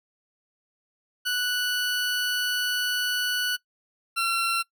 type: tone pair in turn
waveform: 20% pulse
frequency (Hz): 1480 / 1358.7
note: F#6 / F6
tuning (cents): 0 / -48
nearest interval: minor second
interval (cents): 148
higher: first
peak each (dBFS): -19 / -18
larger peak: second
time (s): 1.25-3.57 / 4.16-4.63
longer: first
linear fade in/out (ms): 20
effects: noise-tail reverb RT60 0.1 s tail -20 dB re dry